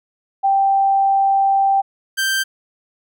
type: tone pair in turn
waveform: sine / sawtooth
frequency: 784 / 1568 Hz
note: G5 / G6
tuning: 0 / 0 cents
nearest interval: octave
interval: 1200 cents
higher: second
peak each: -12 / -13 dBFS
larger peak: first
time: 0.43-1.82 / 2.17-2.44 s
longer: first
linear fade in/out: 20 ms
effects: none